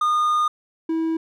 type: tone pair in turn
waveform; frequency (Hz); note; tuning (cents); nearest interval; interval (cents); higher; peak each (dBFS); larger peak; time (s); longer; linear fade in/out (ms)
triangle; 1222 / 324.5; D#6 / E4; -32 / -27; octave + major seventh; 2295; first; -15 / -18; first; 0.01-0.48 / 0.89-1.17; first; 5
effects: none